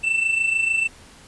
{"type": "tone with amplitude modulation", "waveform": "triangle", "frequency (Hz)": 2669, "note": "E7", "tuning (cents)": 21, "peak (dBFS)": -14, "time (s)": [0.03, 0.88], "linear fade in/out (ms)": 20, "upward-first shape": "sine", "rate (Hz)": 26.7, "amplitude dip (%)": 60, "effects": ["pink hiss -47 dBFS RMS until 1.27 s", "resampled to 24000 Hz"]}